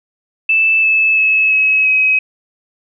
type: tone with pitch steps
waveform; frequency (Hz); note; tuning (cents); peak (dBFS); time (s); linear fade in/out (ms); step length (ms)
sine; 2637 / 2613 / 2589 / 2565 / 2541; E7 / E7 / E7 / E7 / D#7; 0 / -16 / -32 / -48 / +36; -9; 0.49-2.19; 5; 340
effects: none